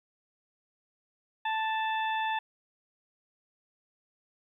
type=harmonic tone; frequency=880 Hz; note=A5; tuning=in tune; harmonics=1 / 2 / 3 / 4; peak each=-29 / -35 / -39 / -41 dBFS; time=1.45-2.39 s; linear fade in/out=5 ms; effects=11-bit